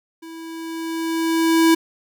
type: tone with level ramp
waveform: square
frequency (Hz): 327.5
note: E4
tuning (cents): -11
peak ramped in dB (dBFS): -36 to -11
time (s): 0.22-1.75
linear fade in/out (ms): 10
effects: none